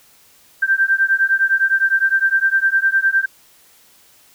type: beating tone pair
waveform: sine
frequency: 1567 / 1576.8 Hz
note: G6 / G6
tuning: -1 / +10 cents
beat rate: 9.8 Hz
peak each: -16 dBFS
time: 0.62-3.26 s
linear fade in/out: 10 ms
effects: white hiss -51 dBFS RMS until 4.34 s